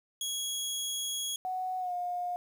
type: tone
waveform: 20% pulse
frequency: 3322 Hz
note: G#7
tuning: in tune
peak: -27 dBFS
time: 0.21-1.36 s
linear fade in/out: 2 ms
type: tone with pitch glide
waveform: sine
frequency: 742 to 712.6 Hz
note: F#5 to F5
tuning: +5 to +35 cents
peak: -31 dBFS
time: 1.45-2.36 s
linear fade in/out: 0 ms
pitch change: -70 cents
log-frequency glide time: 1.79-1.93 s
effects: 10-bit